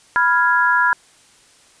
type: chord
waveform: sine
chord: F diminished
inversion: second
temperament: equal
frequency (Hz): 987.8 / 1396.9 / 1661.2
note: Cb6 / F6 / Ab6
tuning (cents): 0 / 0 / 0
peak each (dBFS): -17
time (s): 0.16-0.93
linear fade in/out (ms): 0
effects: white hiss -51 dBFS RMS until 1.8 s + resampled to 22050 Hz

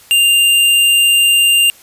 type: tone with sample-and-hold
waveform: sine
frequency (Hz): 2794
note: F7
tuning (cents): 0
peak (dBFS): -7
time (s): 0.11-1.7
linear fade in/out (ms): 0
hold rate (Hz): 11025
effects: white hiss -43 dBFS RMS until 1.82 s + resampled to 32000 Hz

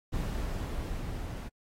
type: noise with level ramp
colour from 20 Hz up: brown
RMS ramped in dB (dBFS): -32 to -38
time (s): 0.12-1.49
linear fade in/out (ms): 20
effects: AAC 48 kbps

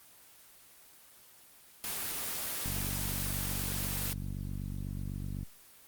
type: noise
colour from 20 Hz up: white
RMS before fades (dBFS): -36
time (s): 1.84-4.13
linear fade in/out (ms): 0
type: click train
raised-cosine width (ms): 5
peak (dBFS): -26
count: 134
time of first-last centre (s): 2.66-5.431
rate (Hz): 48
effects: white hiss -57 dBFS RMS until 5.87 s + Opus 24 kbps

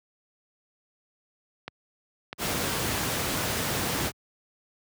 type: click train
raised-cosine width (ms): 0.3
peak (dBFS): -18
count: 4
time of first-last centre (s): 1.68-3.628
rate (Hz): 1.54
type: noise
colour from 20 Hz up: pink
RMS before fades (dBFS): -28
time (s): 2.38-4.12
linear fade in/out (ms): 50
effects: high-pass 80 Hz 12 dB/octave

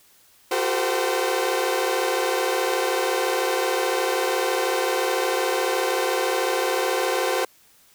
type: tone cluster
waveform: sawtooth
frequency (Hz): 358.3 / 392 / 450.4 / 516 / 764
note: F4 / G4 / A4 / C5 / G5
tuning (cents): +44 / 0 / +40 / -24 / -45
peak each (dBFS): -24 / -25 / -25 / -21 / -26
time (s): 0.51-7.45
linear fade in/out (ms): 5
effects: white hiss -56 dBFS RMS until 7.94 s

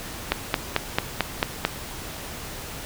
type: click train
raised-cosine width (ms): 0.3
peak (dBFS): -3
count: 7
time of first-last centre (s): 0.32-1.65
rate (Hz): 4.51
effects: pink hiss -36 dBFS RMS until 2.85 s

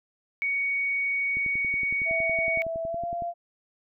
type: tone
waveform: sine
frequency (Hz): 2237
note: C#7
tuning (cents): +15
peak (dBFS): -24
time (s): 0.42-2.62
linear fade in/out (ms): 0
type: click train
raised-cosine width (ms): 3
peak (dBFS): -28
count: 21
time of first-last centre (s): 1.37-3.222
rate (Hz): 10.8
type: tone with pitch glide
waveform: sine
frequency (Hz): 659.3 to 689.3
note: E5 to F5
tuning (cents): 0 to -23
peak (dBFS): -28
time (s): 2.05-3.34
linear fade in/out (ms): 50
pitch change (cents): +77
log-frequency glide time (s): 2.86-3.03
effects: none

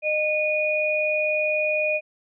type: tone pair together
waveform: sine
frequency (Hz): 612 / 2459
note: D#5 / D#7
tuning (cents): -29 / -21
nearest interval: 2 octaves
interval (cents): 2408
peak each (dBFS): -23 / -23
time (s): 0.02-2.01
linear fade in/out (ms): 50
effects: none

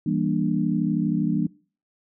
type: chord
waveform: sine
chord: E half-diminished seventh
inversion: none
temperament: just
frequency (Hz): 164.81 / 197.78 / 237.3 / 296.7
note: E3 / G3 / Bb3 / D4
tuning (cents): 0 / +16 / +31 / +18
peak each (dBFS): -26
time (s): 0.06-1.47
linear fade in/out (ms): 5
effects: noise-tail reverb RT60 0.4 s tail -22 dB re dry

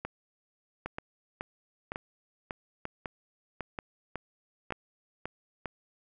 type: two click trains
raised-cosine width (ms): 0.5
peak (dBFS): -20 / -20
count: 7 / 9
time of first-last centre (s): 0.05-5.657 / 0.86-5.256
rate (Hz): 1.07 / 1.82
effects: none

